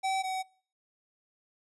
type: tone pair in turn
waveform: square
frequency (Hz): 767 / 755.1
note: G5 / F#5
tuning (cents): -38 / +35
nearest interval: unison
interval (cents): 27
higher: first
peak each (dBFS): -28 / -32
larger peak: first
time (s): 0.03-0.23 / 0.23-0.43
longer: neither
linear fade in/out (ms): 20
effects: noise-tail reverb RT60 0.5 s tail -25 dB re dry + resampled to 24000 Hz